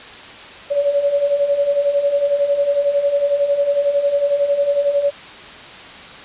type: beating tone pair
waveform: sine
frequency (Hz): 561 / 572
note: C#5 / D5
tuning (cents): +21 / -46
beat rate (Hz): 11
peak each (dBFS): -21 / -15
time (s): 0.7-5.11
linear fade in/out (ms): 20
effects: white hiss -36 dBFS RMS until 6.24 s + resampled to 8000 Hz